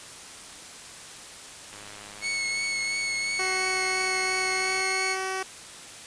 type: click train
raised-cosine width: 0.3 ms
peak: -28 dBFS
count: 318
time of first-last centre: 1.73-4.808 s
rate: 103 Hz
type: tone with vibrato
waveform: sawtooth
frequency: 2200 Hz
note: C#7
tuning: 14 cents flat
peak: -23 dBFS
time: 2.21-5.17 s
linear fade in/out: 50 ms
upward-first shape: triangle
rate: 2.9 Hz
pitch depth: 20 cents each way
type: tone with pitch glide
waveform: 10% pulse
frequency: 375 to 379.1 Hz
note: F#4 to F#4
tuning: +23 to +42 cents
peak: -20 dBFS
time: 3.39-5.43 s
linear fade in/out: 5 ms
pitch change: +19 cents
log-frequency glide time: 4.5-4.83 s
effects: white hiss -43 dBFS RMS until 6.06 s + resampled to 22050 Hz